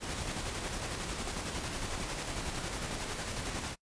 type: noise with tremolo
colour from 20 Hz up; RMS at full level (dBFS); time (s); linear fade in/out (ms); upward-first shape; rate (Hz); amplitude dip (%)
pink; -36; 0-3.76; 50; square; 11; 30
effects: noise-tail reverb RT60 0.1 s tail -24 dB re dry + resampled to 22050 Hz